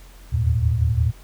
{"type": "tone cluster", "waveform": "sine", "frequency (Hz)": [77.5, 83.2, 103.1, 114.9], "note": ["D#2", "E2", "G#2", "A#2"], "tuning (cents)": [-6, 17, -12, -25], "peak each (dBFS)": [-21, -24, -27, -20], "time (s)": [0.32, 1.12], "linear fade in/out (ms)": 20, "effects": ["added 44 Hz sine -42 dBFS peak until 1.23 s", "pink hiss -50 dBFS RMS until 1.23 s"]}